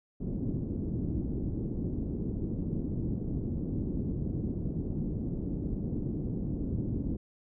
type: low-pass noise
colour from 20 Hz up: white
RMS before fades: -33 dBFS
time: 0.2-7.17 s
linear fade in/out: 10 ms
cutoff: 290 Hz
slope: 24 dB/octave
effects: none